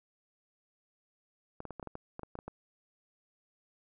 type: clicks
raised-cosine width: 1 ms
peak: -27 dBFS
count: 12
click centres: 1.604 / 1.653 / 1.707 / 1.797 / 1.828 / 1.873 / 1.954 / 2.194 / 2.233 / 2.354 / 2.389 / 2.48 s
effects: none